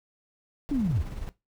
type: noise with tremolo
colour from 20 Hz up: brown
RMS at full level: -35 dBFS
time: 0.69-1.29 s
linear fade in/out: 0 ms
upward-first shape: sine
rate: 19 Hz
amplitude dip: 45%
type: linear sweep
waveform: sine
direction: down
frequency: 300 to 63.8 Hz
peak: -23 dBFS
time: 0.71-1.02 s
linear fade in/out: 5 ms
effects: noise-tail reverb RT60 0.2 s tail -17 dB re dry